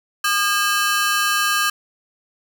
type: ring-modulated tone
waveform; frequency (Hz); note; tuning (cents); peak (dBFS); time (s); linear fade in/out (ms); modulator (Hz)
sawtooth; 1416; F6; +23; -10; 0.24-1.7; 5; 204
effects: none